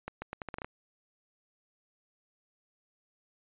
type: accelerating click train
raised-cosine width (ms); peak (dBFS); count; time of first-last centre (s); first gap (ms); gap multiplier
0.5; -22; 9; 0.08-0.646; 140; 0.79
effects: resampled to 8000 Hz